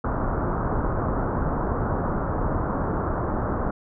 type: low-pass noise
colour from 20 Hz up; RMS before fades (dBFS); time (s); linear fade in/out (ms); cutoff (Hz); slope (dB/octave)
pink; -25; 0.04-3.71; 5; 1400; 48
effects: none